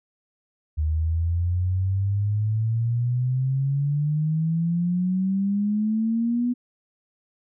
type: exponential sweep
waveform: sine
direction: up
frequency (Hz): 76 to 246.9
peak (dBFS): -20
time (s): 0.77-6.54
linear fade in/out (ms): 20
effects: none